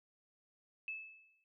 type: tone with exponential decay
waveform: sine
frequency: 2613 Hz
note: E7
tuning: 16 cents flat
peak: -37 dBFS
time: 0.88-1.44 s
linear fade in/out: 1 ms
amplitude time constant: 120 ms
effects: none